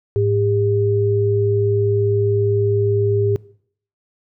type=tone pair together; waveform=sine; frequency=106.5 / 401.7 Hz; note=G#2 / G4; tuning=+44 / +42 cents; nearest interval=octave + major seventh; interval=2298 cents; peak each=-17 dBFS; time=0.16-3.36 s; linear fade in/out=0 ms; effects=noise-tail reverb RT60 0.6 s tail -21 dB re dry